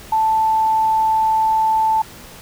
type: tone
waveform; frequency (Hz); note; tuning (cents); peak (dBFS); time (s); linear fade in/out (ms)
sine; 880; A5; 0; -13; 0.12-2.02; 5
effects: pink hiss -39 dBFS RMS until 2.41 s